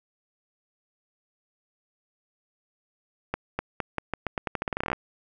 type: accelerating click train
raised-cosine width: 0.5 ms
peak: -12 dBFS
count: 20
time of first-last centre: 3.34-4.931 s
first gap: 250 ms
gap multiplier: 0.85
effects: none